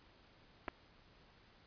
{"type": "clicks", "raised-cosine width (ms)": 0.5, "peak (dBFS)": -25, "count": 2, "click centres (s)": [0.681, 0.684], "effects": ["pink hiss -65 dBFS RMS until 1.66 s", "resampled to 11025 Hz"]}